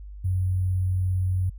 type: tone with sample-and-hold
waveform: sine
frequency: 92.5 Hz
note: F#2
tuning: in tune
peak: -21 dBFS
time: 0.24-1.5 s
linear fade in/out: 10 ms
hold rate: 11025 Hz
effects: added 50 Hz sine -37 dBFS peak until 1.58 s